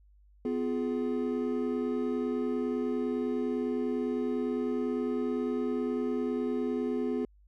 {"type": "chord", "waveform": "triangle", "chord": "F diminished", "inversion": "second", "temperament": "just", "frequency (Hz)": [251.4, 349.2, 419.1], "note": ["Cb4", "F4", "Ab4"], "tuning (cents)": [31, 0, 16], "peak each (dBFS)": [-29, -34, -31], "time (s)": [0.45, 7.25], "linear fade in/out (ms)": 2, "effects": ["added 50 Hz sine -57 dBFS peak until 7.47 s"]}